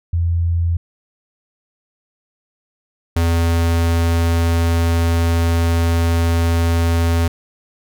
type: tone pair in turn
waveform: sine / square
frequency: 84.9 / 83.92 Hz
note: F2 / E2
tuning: -48 / +31 cents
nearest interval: unison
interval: 21 cents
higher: first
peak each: -14 / -14 dBFS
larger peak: neither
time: 0.13-0.77 / 3.16-7.28 s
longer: second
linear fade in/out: 5 ms
effects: none